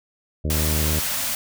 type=harmonic tone; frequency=77.1 Hz; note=D#2; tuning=15 cents flat; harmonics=1 / 2 / 3 / 4 / 5 / 6 / 7 / 8; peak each=-22 / -28 / -32 / -34 / -36 / -38 / -39 / -40 dBFS; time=0.44-1 s; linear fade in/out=10 ms
type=band-stop noise; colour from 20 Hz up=white; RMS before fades=-25 dBFS; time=0.5-1.35 s; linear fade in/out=2 ms; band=290 to 490 Hz; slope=96 dB/octave
effects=none